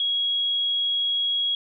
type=tone; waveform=sine; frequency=3313 Hz; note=G#7; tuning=5 cents flat; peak=-21 dBFS; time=0-1.55 s; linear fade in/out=2 ms; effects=none